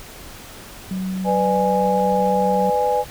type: tone with pitch glide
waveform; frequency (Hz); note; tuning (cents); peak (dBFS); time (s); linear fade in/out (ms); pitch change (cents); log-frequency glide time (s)
sine; 187.5 to 189.02; F#3 to F#3; +23 to +37; -22; 0.91-2.7; 2; +14; 1.34-2.27
type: chord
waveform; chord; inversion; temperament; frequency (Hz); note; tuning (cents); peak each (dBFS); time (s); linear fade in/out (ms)
sine; G# diminished; first; just; 498.4 / 598 / 830.6; B4 / D5 / G#5; +16 / +31 / 0; -20 / -24 / -19; 1.24-3.05; 50
effects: pink hiss -39 dBFS RMS until 3.1 s